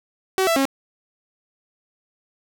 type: tone with pitch steps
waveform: sawtooth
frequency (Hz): 379.5 / 664 / 271.6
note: F#4 / E5 / C#4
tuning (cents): +44 / +12 / -35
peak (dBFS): -13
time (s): 0.38-0.653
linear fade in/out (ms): 0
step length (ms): 91
effects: none